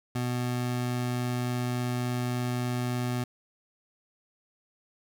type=tone; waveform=25% pulse; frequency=123.47 Hz; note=B2; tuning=in tune; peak=-24 dBFS; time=0.15-3.24 s; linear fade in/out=5 ms; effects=none

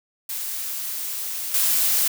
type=noise with level steps; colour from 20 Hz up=blue; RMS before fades=-29 / -20 dBFS; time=0.29-2.08 s; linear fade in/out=5 ms; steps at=1.54 s; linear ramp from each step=2 ms; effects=none

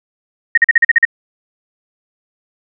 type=tone bursts; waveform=sine; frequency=1863 Hz; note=A#6; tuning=2 cents flat; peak=-4 dBFS; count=8; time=0.55-1.052 s; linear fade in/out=5 ms; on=26 ms; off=42 ms; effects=none

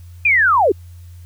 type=linear sweep; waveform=sine; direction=down; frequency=2489 to 329.6 Hz; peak=-10 dBFS; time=0.25-0.72 s; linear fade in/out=5 ms; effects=added 87 Hz sine -35 dBFS peak until 1.25 s + white hiss -55 dBFS RMS until 1.25 s

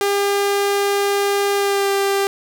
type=tone with pitch glide; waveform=sawtooth; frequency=401.9 to 395.7 Hz; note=G4 to G4; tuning=+43 to +16 cents; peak=-12 dBFS; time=0.01-2.27 s; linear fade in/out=0 ms; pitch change=-27 cents; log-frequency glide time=1.56-1.91 s; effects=none

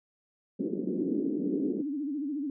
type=band-pass noise; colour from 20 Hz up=white; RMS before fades=-32 dBFS; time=0.59-1.82 s; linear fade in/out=10 ms; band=190 to 410 Hz; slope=48 dB/octave
type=tone with vibrato; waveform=sine; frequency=288.5 Hz; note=D4; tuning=31 cents flat; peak=-30 dBFS; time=1-2.5 s; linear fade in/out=2 ms; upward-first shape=sine; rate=14 Hz; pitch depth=130 cents each way
effects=none

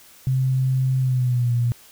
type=tone with pitch glide; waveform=sine; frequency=130.81 to 119.95 Hz; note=C3 to A#2; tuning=0 to +50 cents; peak=-17 dBFS; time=0.27-1.72 s; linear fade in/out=0 ms; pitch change=-150 cents; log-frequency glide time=0.99-1.52 s; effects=white hiss -49 dBFS RMS until 1.91 s

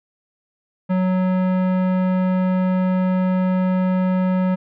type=tone with tanh clipping; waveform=sine; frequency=185 Hz; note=F#3; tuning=in tune; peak=-18 dBFS; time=0.89-4.56 s; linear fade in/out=20 ms; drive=17 dB; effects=none

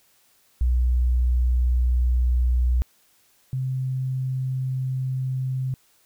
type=tone pair in turn; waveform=sine; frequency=61.5 / 130.31 Hz; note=B1 / C3; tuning=-7 / -7 cents; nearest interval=octave + minor second; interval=1300 cents; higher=second; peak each=-17 / -23 dBFS; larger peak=first; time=0.61-2.82 / 3.53-5.74 s; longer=neither; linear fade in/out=0 ms; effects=white hiss -61 dBFS RMS until 6.05 s

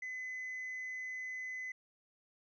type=tone with tanh clipping; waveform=sine; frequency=2025 Hz; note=B6; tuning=43 cents sharp; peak=-40 dBFS; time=0.02-1.72 s; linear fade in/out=5 ms; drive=1 dB; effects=none

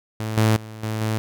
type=tone with level steps; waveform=sawtooth; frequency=109.5 Hz; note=A2; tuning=8 cents flat; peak=-21 / -11 / -31 / -20 / -17 dBFS; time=0.2-1.18 s; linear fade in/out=0 ms; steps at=0.37 / 0.56 / 0.83 / 1.01 s; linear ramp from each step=5 ms; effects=none

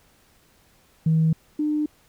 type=tone pair in turn; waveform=sine; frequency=160 / 301.1 Hz; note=D#3 / D4; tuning=+49 / +43 cents; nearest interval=major seventh; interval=1094 cents; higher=second; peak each=-15 / -20 dBFS; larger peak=first; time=1.06-1.33 / 1.59-1.86 s; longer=neither; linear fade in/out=5 ms; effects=tanh soft clip ceiling -12 dBFS + pink hiss -59 dBFS RMS until 2.08 s

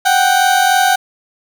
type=tone pair together; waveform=30% pulse; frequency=740 / 783.3 Hz; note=F#5 / G5; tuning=0 / -2 cents; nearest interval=minor second; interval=98 cents; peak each=-10 dBFS; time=0.05-0.96 s; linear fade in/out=10 ms; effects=none

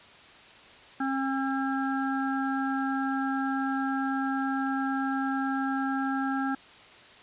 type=harmonic tone; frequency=269.1 Hz; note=C4; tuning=49 cents sharp; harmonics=1 / 3 / 5 / 6; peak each=-28 / -33 / -35 / -36 dBFS; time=1-6.55 s; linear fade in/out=5 ms; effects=white hiss -51 dBFS RMS until 7.22 s + resampled to 8000 Hz

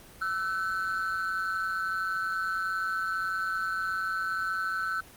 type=ring-modulated tone; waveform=triangle; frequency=1417 Hz; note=F6; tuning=25 cents sharp; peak=-23 dBFS; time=0.21-5.01 s; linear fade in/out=10 ms; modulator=90.8 Hz; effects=pink hiss -51 dBFS RMS until 5.16 s + Opus 24 kbps

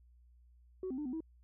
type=tone with pitch steps; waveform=sine; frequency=373.5 / 259 / 298.6 / 252.5 / 321.6 Hz; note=F#4 / C4 / D4 / B3 / E4; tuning=+16 / -17 / +29 / +39 / -43 cents; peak=-35 dBFS; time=0.83-1.205 s; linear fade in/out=2 ms; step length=75 ms; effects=tanh soft clip ceiling -33 dBFS + added 60 Hz sine -60 dBFS peak until 1.43 s

